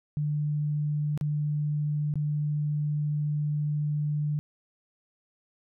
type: tone with dropouts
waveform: sine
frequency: 148.8 Hz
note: D3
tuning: 23 cents sharp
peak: -25 dBFS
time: 0.17-4.39 s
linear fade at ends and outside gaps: 0 ms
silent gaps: 1.176-1.211 / 2.139-2.156 s
effects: none